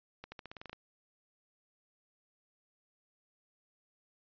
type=accelerating click train; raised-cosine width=0.3 ms; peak=-29 dBFS; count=10; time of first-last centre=0.24-0.73 s; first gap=80 ms; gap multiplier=0.9; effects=resampled to 11025 Hz